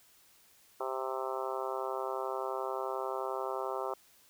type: harmonic tone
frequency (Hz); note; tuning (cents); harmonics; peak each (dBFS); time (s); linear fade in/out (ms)
131.4; C3; +8; 3 / 4 / 5 / 6 / 7 / 8 / 9 / 10; -39 / -40 / -41 / -42 / -42 / -43 / -44 / -44; 0.8-3.94; 5
effects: white hiss -63 dBFS RMS until 4.29 s